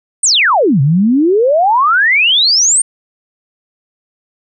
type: exponential two-way sweep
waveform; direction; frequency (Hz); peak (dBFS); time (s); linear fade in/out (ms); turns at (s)
sine; down then up; 8980 to 130.3 to 8980; -7; 0.23-2.82; 5; 0.81
effects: none